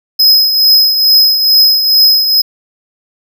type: tone with tremolo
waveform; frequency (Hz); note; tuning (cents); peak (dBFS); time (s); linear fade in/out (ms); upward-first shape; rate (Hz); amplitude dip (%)
square; 5090; D#8; +39; -3; 0.19-2.42; 10; triangle; 2.3; 60
effects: none